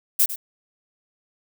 violet noise with echo, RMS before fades -17 dBFS, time 0.19-0.26 s, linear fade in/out 10 ms, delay 100 ms, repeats 1, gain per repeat -13 dB, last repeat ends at 0.36 s, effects none

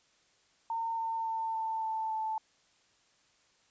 sine tone with pitch steps, 911 / 904.2 / 897.4 / 890.7 / 884 / 877.4 Hz, A#5 / A5 / A5 / A5 / A5 / A5, -40 / +47 / +34 / +21 / +8 / -5 cents, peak -31 dBFS, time 0.7-2.38 s, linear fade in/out 2 ms, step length 280 ms, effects white hiss -68 dBFS RMS until 3.7 s + resampled to 16000 Hz

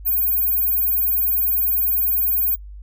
sine tone, 15290 Hz, A#9, 43 cents sharp, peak -16 dBFS, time 0.05-2.56 s, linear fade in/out 20 ms, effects noise-tail reverb RT60 0.1 s tail -21 dB re dry + added 50 Hz sine -34 dBFS peak until 2.82 s

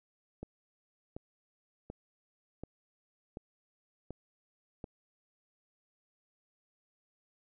click train, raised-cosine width 2 ms, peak -28 dBFS, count 7, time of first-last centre 0.43-4.842 s, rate 1.36 Hz, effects none

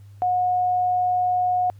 sine tone, 726 Hz, F#5, 33 cents flat, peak -18 dBFS, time 0.22-1.7 s, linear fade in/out 0 ms, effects added 100 Hz sine -42 dBFS peak until 1.79 s + pink hiss -63 dBFS RMS until 1.79 s

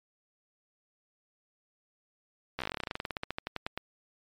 slowing click train, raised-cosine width 0.3 ms, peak -17 dBFS, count 26, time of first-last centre 2.59-3.776 s, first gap 14 ms, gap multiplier 1.09, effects MP3 96 kbps

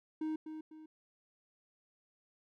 triangle tone with echo, 312.5 Hz, D#4, 8 cents sharp, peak -32 dBFS, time 0.21-0.36 s, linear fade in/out 5 ms, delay 250 ms, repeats 2, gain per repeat -8 dB, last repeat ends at 0.86 s, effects none

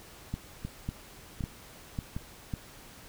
two click trains, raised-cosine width 5 ms, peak -22 / -20 dBFS, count 3 / 5, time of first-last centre 0.65-2.165 / 0.34-2.538 s, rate 1.32 / 1.82 Hz, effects pink hiss -51 dBFS RMS until 3.08 s

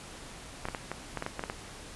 clicks, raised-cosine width 0.5 ms, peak -18 dBFS, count 10, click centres 0.654 / 0.686 / 0.748 / 0.916 / 1.173 / 1.224 / 1.264 / 1.394 / 1.438 / 1.499 s, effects pink hiss -46 dBFS RMS until 1.95 s + resampled to 24000 Hz

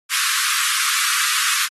pink high-pass noise, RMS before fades -20 dBFS, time 0.09-1.69 s, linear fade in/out 50 ms, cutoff 1100 Hz, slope 96 dB/octave, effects AAC 32 kbps

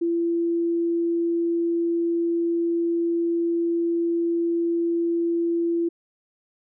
sine tone, 338.4 Hz, E4, 45 cents sharp, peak -20 dBFS, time 0.01-5.89 s, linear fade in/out 10 ms, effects none

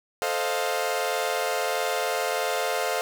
sawtooth chord, F dominant seventh, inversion first, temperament equal with one note detuned, 440 / 523.3 / 622.3 / 703.7 Hz, A4 / C5 / Eb5 / F5, 0 / 0 / 0 / +13 cents, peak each -27 / -26 / -28 / -25 dBFS, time 0.22-3.01 s, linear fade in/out 0 ms, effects none

